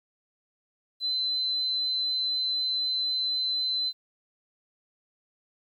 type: tone with amplitude modulation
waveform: sine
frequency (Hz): 4048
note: B7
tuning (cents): +42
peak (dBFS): -24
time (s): 1-3.93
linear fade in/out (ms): 50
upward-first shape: sine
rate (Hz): 138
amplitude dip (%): 25
effects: 10-bit

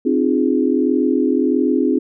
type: chord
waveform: sine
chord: F minor seventh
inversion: second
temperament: equal with one note detuned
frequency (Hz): 261.6 / 303.1 / 349.2 / 415.3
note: C4 / Eb4 / F4 / Ab4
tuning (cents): 0 / -45 / 0 / 0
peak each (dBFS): -17 / -19 / -20 / -21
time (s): 0.05-1.99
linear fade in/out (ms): 10
effects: none

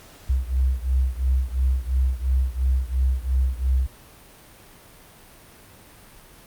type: beating tone pair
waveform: sine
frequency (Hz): 63.6 / 66.5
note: C2 / C2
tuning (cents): -48 / +29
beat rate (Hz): 2.9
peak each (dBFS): -21 / -23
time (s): 0.29-3.87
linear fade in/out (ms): 10
effects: pink hiss -48 dBFS RMS until 6.46 s + Opus 48 kbps

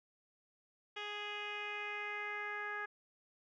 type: tone with low-pass filter sweep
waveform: 10% pulse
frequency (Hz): 415.3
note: G#4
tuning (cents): 0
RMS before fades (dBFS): -42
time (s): 0.96-2.86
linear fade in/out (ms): 10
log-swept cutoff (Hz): 3300 to 1700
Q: 3.5
effects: none

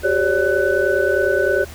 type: tone cluster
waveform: sine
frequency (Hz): 373.4 / 403.2 / 540 / 583 / 1497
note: F#4 / G4 / C#5 / D5 / F#6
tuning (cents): +16 / +49 / -45 / -13 / +20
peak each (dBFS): -21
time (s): 0.03-1.65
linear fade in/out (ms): 20
effects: added 78 Hz sine -36 dBFS peak until 1.74 s + pink hiss -39 dBFS RMS until 1.74 s

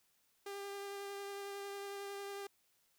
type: tone with vibrato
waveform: sawtooth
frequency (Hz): 399.4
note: G4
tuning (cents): +32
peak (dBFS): -39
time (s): 0.46-2.47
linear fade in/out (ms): 5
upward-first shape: triangle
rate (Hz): 11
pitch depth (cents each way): 14
effects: white hiss -75 dBFS RMS until 2.98 s

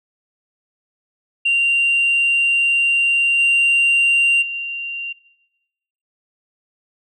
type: tone with level steps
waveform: sine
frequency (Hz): 2771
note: F7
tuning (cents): -14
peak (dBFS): -12 / -10 / -24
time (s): 1.45-5.13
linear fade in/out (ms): 10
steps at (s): 3.38 / 4.41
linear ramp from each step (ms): 20
effects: noise-tail reverb RT60 1.0 s tail -19 dB re dry + tanh soft clip ceiling -10 dBFS

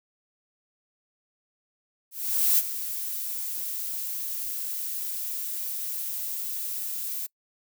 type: noise with ADSR envelope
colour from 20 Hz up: violet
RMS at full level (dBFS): -20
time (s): 2.11-7.27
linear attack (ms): 470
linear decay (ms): 37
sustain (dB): -12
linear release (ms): 15
effects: noise-tail reverb RT60 0.1 s tail -25 dB re dry

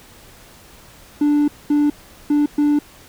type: tone bursts at uneven times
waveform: triangle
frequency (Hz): 293.7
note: D4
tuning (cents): 0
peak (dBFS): -10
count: 4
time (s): 1.21-1.48 / 1.7-1.9 / 2.3-2.46 / 2.58-2.79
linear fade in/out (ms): 5
effects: tanh soft clip ceiling -6 dBFS + pink hiss -45 dBFS RMS until 3.08 s

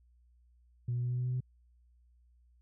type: tone with pitch steps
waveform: sine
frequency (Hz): 121.1 / 122.01 / 122.93 / 123.86 / 124.79 / 125.73 / 126.68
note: B2 / B2 / B2 / B2 / B2 / B2 / B2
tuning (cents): -34 / -21 / -8 / +5 / +18 / +31 / +44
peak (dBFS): -29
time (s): 0.88-1.405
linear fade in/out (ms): 5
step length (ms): 75
effects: tanh soft clip ceiling -27 dBFS + added 60 Hz sine -62 dBFS peak until 2.61 s

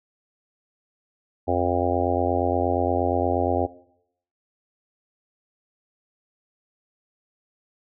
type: harmonic tone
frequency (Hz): 88.5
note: F2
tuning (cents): +23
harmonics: 1 / 3 / 4 / 5 / 6 / 7 / 8 / 9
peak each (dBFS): -28 / -28 / -28 / -28 / -28 / -28 / -28 / -28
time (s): 1.47-3.67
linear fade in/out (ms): 20
effects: noise-tail reverb RT60 0.7 s tail -18 dB re dry

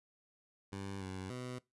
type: tone with pitch steps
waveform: 15% pulse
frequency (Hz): 98.1 / 94.3 / 125.4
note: G2 / F#2 / B2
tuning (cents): +2 / +33 / +27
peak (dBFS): -35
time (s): 0.72-1.59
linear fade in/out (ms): 10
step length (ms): 290
effects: noise-tail reverb RT60 0.2 s tail -21 dB re dry + resampled to 24000 Hz

